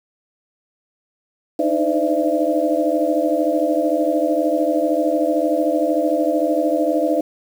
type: tone cluster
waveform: sine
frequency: 302.2 / 315.4 / 512 / 594 / 670 Hz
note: D4 / D#4 / C5 / D5 / E5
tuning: +50 / +24 / -38 / +20 / +28 cents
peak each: -22 dBFS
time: 1.59-7.21 s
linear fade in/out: 5 ms
effects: 7-bit